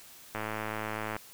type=click train; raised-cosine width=0.5 ms; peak=-19 dBFS; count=89; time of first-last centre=0.35-1.165 s; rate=108 Hz; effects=white hiss -52 dBFS RMS until 1.33 s